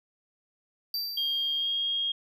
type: tone with exponential decay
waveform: square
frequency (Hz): 4675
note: D8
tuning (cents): -9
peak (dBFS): -28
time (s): 0.94-2.09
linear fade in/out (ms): 2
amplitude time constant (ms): 250
type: tone with pitch glide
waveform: sine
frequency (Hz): 3224 to 3252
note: G7 to G#7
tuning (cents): +48 to -37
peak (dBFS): -26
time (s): 1.17-2.12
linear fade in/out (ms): 5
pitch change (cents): +15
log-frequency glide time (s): 1.57-1.68
effects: none